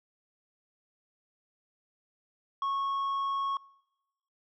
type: tone with tanh clipping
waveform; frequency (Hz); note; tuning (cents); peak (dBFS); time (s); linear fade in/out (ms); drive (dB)
sine; 1100; C#6; -14; -29; 2.62-3.57; 2; 4
effects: noise-tail reverb RT60 1.0 s tail -26 dB re dry